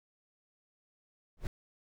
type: noise with exponential growth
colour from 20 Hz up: brown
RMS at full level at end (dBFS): -28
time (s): 1.37-1.47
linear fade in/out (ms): 1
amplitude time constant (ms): 21
effects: none